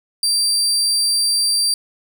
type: tone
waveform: 30% pulse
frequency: 4699 Hz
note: D8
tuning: in tune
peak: -12 dBFS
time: 0.23-1.74 s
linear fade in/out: 2 ms
effects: none